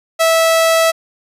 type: tone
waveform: sawtooth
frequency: 654 Hz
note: E5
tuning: 14 cents flat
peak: -6 dBFS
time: 0.19-0.92 s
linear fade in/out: 20 ms
effects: resampled to 32000 Hz